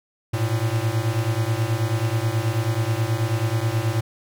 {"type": "beating tone pair", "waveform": "square", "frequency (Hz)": [108.1, 117.4], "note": ["A2", "A#2"], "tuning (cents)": [-30, 13], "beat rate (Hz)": 9.3, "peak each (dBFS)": -24, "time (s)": [0.33, 4.01], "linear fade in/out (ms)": 10, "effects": []}